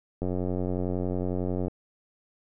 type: click train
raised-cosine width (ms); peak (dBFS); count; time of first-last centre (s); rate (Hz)
2; -17; 134; 0.22-1.682; 91
effects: none